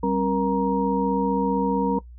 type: tone cluster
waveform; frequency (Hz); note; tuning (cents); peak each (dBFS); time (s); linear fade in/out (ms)
sine; 194.2 / 269.6 / 471.7 / 941; G3 / C#4 / A#4 / A#5; -16 / -48 / +20 / +16; -25; 0.03-1.99; 5
effects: noise-tail reverb RT60 0.1 s tail -19 dB re dry + added 60 Hz sine -40 dBFS peak until 2.18 s